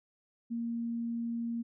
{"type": "tone", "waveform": "sine", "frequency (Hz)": 233.1, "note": "A#3", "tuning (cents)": 0, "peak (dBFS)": -32, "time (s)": [0.5, 1.63], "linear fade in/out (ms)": 20, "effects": []}